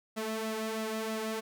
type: tone with flanger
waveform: sawtooth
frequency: 220 Hz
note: A3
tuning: in tune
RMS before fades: -35 dBFS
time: 0.16-1.41 s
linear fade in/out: 20 ms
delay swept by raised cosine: 1.5 to 3 ms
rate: 3.1 Hz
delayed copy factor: +0.7
effects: none